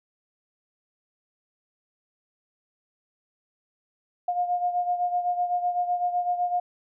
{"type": "beating tone pair", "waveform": "sine", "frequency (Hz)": [710, 717.9], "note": ["F5", "F5"], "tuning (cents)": [28, 48], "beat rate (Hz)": 7.9, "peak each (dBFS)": [-24, -30], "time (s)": [4.28, 6.6], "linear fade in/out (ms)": 5, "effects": []}